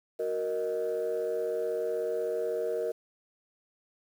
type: chord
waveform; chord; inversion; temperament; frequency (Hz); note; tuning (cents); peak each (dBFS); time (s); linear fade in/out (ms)
sine; D# minor; first; equal; 370 / 466.2 / 622.3; F#4 / A#4 / D#5; 0 / 0 / 0; -35 / -29 / -33; 0.19-2.92; 10
effects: tanh soft clip ceiling -23 dBFS + 9-bit